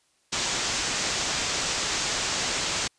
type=low-pass noise; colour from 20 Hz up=white; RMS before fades=-28 dBFS; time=0.32-2.88 s; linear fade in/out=10 ms; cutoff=7600 Hz; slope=48 dB/octave; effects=white hiss -67 dBFS RMS until 2.98 s + resampled to 22050 Hz